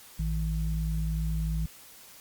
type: tone pair together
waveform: sine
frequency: 56.39 / 159.5 Hz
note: A1 / D#3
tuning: +43 / +43 cents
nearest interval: octave + tritone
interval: 1800 cents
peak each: -28 / -31 dBFS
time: 0.19-1.66 s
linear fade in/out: 5 ms
effects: white hiss -51 dBFS RMS until 2.2 s + Opus 48 kbps